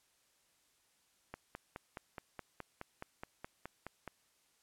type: click train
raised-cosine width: 0.5 ms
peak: -28 dBFS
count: 14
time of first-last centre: 1.34-4.077 s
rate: 4.75 Hz
effects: white hiss -73 dBFS RMS until 4.62 s + low-pass 11000 Hz 12 dB/octave